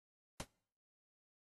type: noise with exponential decay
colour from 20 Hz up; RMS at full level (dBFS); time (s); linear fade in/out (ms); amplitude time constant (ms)
pink; -38; 0.4-0.47; 0; 15
effects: noise-tail reverb RT60 0.6 s tail -26 dB re dry + AAC 32 kbps